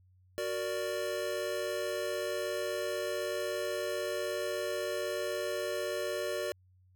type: chord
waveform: square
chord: Gb augmented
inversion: none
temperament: equal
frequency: 370 / 466.2 / 587.3 Hz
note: Gb4 / Bb4 / D5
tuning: 0 / 0 / 0 cents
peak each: -39 / -39 / -36 dBFS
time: 0.38-6.52 s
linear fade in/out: 0 ms
effects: added 92 Hz sine -61 dBFS peak until 6.95 s